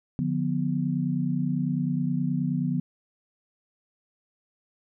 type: chord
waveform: sine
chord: B diminished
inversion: first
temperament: just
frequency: 148.16 / 177.8 / 246.9 Hz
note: D3 / F3 / B3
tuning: +16 / +31 / 0 cents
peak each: -28 dBFS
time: 0.19-2.8 s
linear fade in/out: 0 ms
effects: none

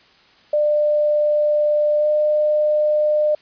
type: tone with pitch glide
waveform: sine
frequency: 597 to 603.2 Hz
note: D5 to D5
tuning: +28 to +46 cents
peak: -14 dBFS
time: 0.53-3.35 s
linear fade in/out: 5 ms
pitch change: +18 cents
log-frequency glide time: 1.98-2.06 s
effects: white hiss -52 dBFS RMS until 3.41 s + resampled to 11025 Hz

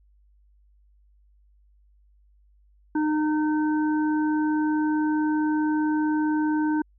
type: harmonic tone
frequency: 305.9 Hz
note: D#4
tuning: 29 cents flat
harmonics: 1 / 3 / 5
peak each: -21 / -31 / -35 dBFS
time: 2.95-6.82 s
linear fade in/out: 5 ms
effects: added 50 Hz sine -56 dBFS peak until 6.98 s

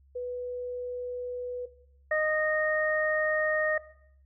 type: tone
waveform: sine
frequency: 493.9 Hz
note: B4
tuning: in tune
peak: -31 dBFS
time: 0.15-1.66 s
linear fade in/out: 10 ms
type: harmonic tone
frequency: 618 Hz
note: D#5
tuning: 12 cents flat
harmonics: 1 / 2 / 3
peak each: -26 / -36 / -28 dBFS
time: 2.11-3.78 s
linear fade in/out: 5 ms
effects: noise-tail reverb RT60 0.7 s tail -17 dB re dry + added 68 Hz sine -57 dBFS peak until 4.25 s

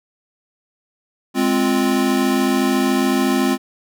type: chord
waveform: square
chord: F minor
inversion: first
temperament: equal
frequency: 207.7 / 261.6 / 349.2 Hz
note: Ab3 / C4 / F4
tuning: 0 / 0 / 0 cents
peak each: -22 / -18 / -22 dBFS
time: 1.34-3.58 s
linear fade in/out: 50 ms
effects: none

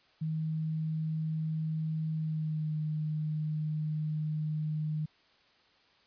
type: tone with pitch glide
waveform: sine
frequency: 157.8 to 153.93 Hz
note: D#3 to D#3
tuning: +25 to -18 cents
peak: -30 dBFS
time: 0.21-5.06 s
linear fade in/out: 10 ms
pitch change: -43 cents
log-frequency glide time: 2.14-2.75 s
effects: white hiss -65 dBFS RMS until 6.06 s + resampled to 11025 Hz

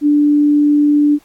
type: tone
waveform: sine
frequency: 293.7 Hz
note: D4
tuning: in tune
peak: -8 dBFS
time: 0.01-1.19 s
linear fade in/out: 50 ms
effects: pink hiss -52 dBFS RMS until 1.24 s + AAC 64 kbps

